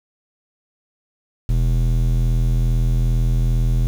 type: tone with band-pass filter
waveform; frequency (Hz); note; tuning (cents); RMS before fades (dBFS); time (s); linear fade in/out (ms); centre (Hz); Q
square; 41.2; E1; 0; -17; 1.49-3.87; 0; 86; 2.7
effects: 7-bit